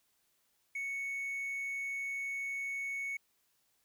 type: tone with hard clipping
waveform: triangle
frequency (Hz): 2217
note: C#7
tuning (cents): 0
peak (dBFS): -36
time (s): 0.75-3.17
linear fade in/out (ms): 5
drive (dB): 5
effects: white hiss -75 dBFS RMS until 3.84 s